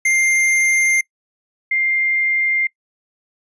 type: tone pair in turn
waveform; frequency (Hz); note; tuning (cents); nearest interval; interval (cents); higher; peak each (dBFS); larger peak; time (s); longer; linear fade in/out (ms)
square / sine; 2104 / 2104; C7 / C7; +9 / +9; unison; 0; neither; -14 / -15; first; 0.05-1.01 / 1.71-2.67; neither; 5
effects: noise-tail reverb RT60 0.1 s tail -24 dB re dry + resampled to 24000 Hz